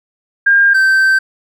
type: tone pair in turn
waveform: sine / triangle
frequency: 1607 / 1554.1 Hz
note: G6 / G6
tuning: +43 / -15 cents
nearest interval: minor second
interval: 58 cents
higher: first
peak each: -6 dBFS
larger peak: neither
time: 0.46-0.74 / 0.74-1.19 s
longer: second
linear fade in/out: 10 ms
effects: none